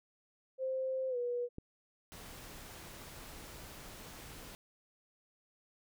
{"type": "tone with pitch glide", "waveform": "sine", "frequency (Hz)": [523.3, 485.4], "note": ["C5", "B4"], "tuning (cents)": [0, -30], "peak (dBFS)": -33, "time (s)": [0.58, 1.49], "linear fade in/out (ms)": 50, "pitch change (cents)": -130, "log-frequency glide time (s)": [1.09, 1.17]}
{"type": "click", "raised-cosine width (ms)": 3, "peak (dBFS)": -30, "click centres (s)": 1.584}
{"type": "noise", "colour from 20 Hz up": "pink", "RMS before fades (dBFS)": -50, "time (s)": [2.12, 4.55], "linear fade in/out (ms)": 0}
{"effects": []}